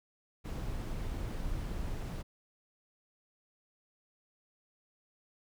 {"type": "noise", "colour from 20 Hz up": "brown", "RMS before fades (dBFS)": -37, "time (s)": [0.44, 2.23], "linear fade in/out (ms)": 20, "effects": []}